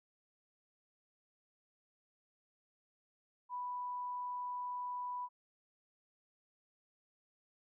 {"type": "tone", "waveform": "sine", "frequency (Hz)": 987.8, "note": "B5", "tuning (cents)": 0, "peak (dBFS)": -38, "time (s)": [3.49, 5.29], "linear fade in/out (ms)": 50, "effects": []}